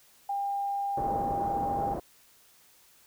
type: tone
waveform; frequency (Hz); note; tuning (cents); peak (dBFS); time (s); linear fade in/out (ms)
sine; 800; G5; +35; -28; 0.29-1.94; 5
type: low-pass noise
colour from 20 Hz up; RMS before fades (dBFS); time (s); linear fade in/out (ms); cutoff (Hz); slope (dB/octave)
white; -35; 0.97-2; 5; 770; 24
effects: white hiss -60 dBFS RMS until 3.06 s